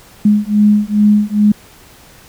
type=beating tone pair; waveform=sine; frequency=207.7 / 210.1 Hz; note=G#3 / G#3; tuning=0 / +20 cents; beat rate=2.4 Hz; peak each=-11 dBFS; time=0.25-1.52 s; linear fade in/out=5 ms; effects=pink hiss -42 dBFS RMS until 2.28 s